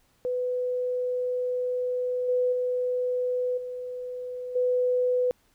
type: tone with level steps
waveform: sine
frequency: 498.8 Hz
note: B4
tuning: 17 cents sharp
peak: -25 / -21 / -24 / -32 / -21 dBFS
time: 0.25-5.31 s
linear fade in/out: 0 ms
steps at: 2.28 / 2.52 / 3.57 / 4.55 s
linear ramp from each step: 10 ms
effects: pink hiss -66 dBFS RMS until 5.54 s